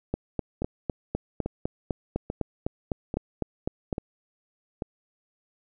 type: two click trains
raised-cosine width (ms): 2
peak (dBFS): -16 / -13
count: 6 / 16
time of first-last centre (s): 0.62-4.822 / 0.14-3.928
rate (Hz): 1.19 / 3.96
effects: none